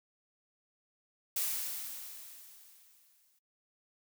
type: noise with exponential decay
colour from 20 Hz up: blue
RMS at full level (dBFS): -32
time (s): 1.36-3.39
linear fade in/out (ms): 5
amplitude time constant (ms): 440
effects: noise-tail reverb RT60 0.1 s tail -21 dB re dry